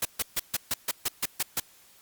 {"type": "noise bursts", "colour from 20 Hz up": "white", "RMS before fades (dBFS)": -27, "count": 10, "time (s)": [0.02, 1.6], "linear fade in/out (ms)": 5, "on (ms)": 32, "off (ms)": 140, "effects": ["white hiss -57 dBFS RMS until 2.01 s", "Opus 48 kbps"]}